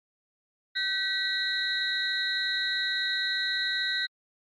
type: tone cluster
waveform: sine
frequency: 1537 / 1938 / 3812 / 4075 Hz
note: G6 / B6 / A#7 / C8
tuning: -35 / -33 / +38 / -47 cents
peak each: -31 dBFS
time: 0.75-4.07 s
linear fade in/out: 20 ms
effects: tanh soft clip ceiling -16 dBFS + MP3 48 kbps